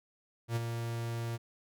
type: tone with ADSR envelope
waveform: 45% pulse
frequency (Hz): 116.54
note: A#2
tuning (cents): 0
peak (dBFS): -28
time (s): 0.48-1.38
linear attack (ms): 80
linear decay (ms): 24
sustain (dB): -6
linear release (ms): 28
effects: none